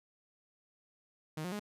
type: tone with pitch steps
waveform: sawtooth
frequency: 155.56 / 179.73 / 207.6 Hz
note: D#3 / F3 / G#3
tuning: 0 / +50 / 0 cents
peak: -33 dBFS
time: 1.37-1.595 s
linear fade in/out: 5 ms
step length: 75 ms
effects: resampled to 32000 Hz